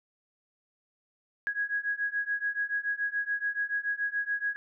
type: beating tone pair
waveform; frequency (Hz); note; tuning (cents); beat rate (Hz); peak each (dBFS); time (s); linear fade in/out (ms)
sine; 1653 / 1660; G#6 / G#6; -9 / -1; 7; -32 / -31; 1.47-4.56; 0
effects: none